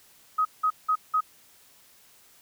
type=tone bursts; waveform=sine; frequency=1262 Hz; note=D#6; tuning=24 cents sharp; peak=-20 dBFS; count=4; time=0.38-1.208 s; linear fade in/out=10 ms; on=72 ms; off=180 ms; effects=white hiss -57 dBFS RMS until 2.41 s